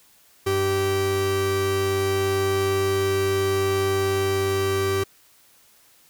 45% pulse tone pair together, 97 / 388.3 Hz, G2 / G4, -18 / -16 cents, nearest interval 2 octaves, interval 2402 cents, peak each -27 / -21 dBFS, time 0.46-5.04 s, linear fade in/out 10 ms, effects white hiss -56 dBFS RMS until 6.09 s

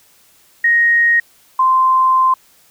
sine tone pair in turn, 1872 / 1041 Hz, A#6 / C6, +7 / -9 cents, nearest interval minor seventh, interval 1016 cents, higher first, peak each -9 dBFS, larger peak neither, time 0.64-1.2 / 1.59-2.34 s, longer second, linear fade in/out 5 ms, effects white hiss -51 dBFS RMS until 2.7 s

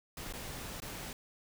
pink noise with dropouts, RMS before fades -43 dBFS, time 0.17-1.13 s, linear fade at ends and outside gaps 2 ms, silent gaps 0.326-0.336 / 0.802-0.82 s, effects none

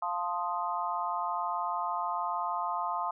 sine chord, F dominant seventh, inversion none, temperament equal, 698.5 / 880 / 1046.5 / 1244.5 Hz, F5 / A5 / C6 / Eb6, 0 / 0 / 0 / 0 cents, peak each -36 / -35 / -34 / -36 dBFS, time 0.02-3.11 s, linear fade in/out 5 ms, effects none

